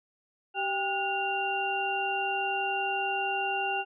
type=tone cluster; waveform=sine; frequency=387.3 / 794 / 1449 / 2775 Hz; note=G4 / G5 / F#6 / F7; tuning=-21 / +22 / -37 / -12 cents; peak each=-36 / -30 / -36 / -32 dBFS; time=0.54-3.85 s; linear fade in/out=50 ms; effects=none